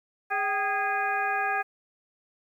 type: harmonic tone with a mistuned harmonic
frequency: 410.8 Hz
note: G#4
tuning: 19 cents flat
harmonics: 1 / 2 / 3 / 4 / 5 / 6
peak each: -38 / -28 / -33 / -29 / -40 / -35 dBFS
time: 0.3-1.63 s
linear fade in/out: 20 ms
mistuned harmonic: 2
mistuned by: -90 cents
effects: 10-bit